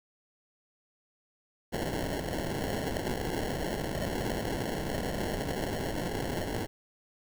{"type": "noise with sample-and-hold", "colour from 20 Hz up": "violet", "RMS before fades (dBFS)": -33, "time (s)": [1.72, 6.67], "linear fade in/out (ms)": 20, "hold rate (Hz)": 1225, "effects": []}